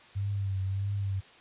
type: tone with vibrato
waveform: sine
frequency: 98 Hz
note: G2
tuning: in tune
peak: -28 dBFS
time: 0.15-1.21 s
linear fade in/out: 20 ms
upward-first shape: triangle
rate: 1.6 Hz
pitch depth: 59 cents each way
effects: white hiss -54 dBFS RMS until 1.4 s + resampled to 8000 Hz